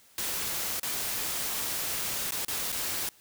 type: noise with dropouts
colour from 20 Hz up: white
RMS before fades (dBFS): -32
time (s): 0.18-3.09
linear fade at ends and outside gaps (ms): 1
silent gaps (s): 0.797-0.831 / 2.308-2.321 / 2.449-2.482 / 2.72-2.725
effects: white hiss -59 dBFS RMS until 3.2 s